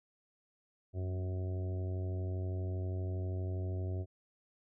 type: harmonic tone with a mistuned harmonic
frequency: 92.5 Hz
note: F#2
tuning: in tune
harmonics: 1 / 2 / 3 / 4 / 5 / 6 / 7 / 8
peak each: -34 / -51 / -49 / -46 / -55 / -55 / -51 / -63 dBFS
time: 0.93-4.06 s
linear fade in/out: 50 ms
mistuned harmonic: 2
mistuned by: -19 cents
effects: none